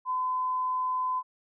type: tone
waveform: sine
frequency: 1017 Hz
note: C6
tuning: 50 cents flat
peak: -26 dBFS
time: 0.05-1.23 s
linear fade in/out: 50 ms
effects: none